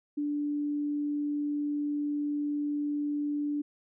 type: tone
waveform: sine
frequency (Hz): 292.6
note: D4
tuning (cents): -6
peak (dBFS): -28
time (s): 0.17-3.62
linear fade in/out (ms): 10
effects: none